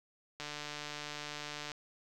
click train, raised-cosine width 0.2 ms, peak -24 dBFS, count 196, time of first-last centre 0.4-1.718 s, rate 148 Hz, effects none

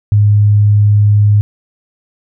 sine tone, 103.83 Hz, G#2, in tune, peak -5 dBFS, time 0.12-1.41 s, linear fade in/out 0 ms, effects none

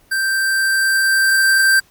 square tone with level ramp, 1568 Hz, G6, in tune, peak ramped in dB -17 to -10 dBFS, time 0.11-1.8 s, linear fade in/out 10 ms, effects pink hiss -53 dBFS RMS until 1.9 s + Opus 24 kbps

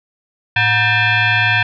sine tone with frequency modulation, 109.9 Hz, A2, 2 cents flat, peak -11 dBFS, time 0.56-1.63 s, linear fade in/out 5 ms, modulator 839 Hz, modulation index 3.3, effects none

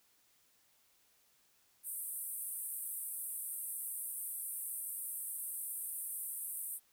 pink band-pass noise, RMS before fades -42 dBFS, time 1.83-6.8 s, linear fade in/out 50 ms, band 8500 to 15000 Hz, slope 96 dB/octave, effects white hiss -71 dBFS RMS until 6.92 s

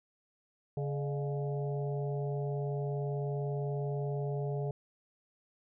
harmonic tone with a mistuned harmonic, 140.9 Hz, C#3, 29 cents sharp, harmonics 1 / 3 / 4 / 5 / 6, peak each -33 / -38 / -44 / -45 / -54 dBFS, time 0.77-4.71 s, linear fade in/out 2 ms, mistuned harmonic 4, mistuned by +120 cents, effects none

